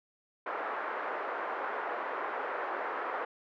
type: band-pass noise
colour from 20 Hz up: white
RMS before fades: -36 dBFS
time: 0.46-3.25 s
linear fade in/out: 5 ms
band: 390 to 1500 Hz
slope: 24 dB/octave
effects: none